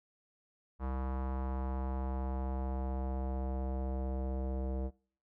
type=tone with low-pass filter sweep; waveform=square; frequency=65.41 Hz; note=C2; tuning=in tune; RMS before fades=-36 dBFS; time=0.79-4.91 s; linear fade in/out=50 ms; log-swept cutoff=1100 to 560 Hz; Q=2.2; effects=noise-tail reverb RT60 0.5 s tail -23 dB re dry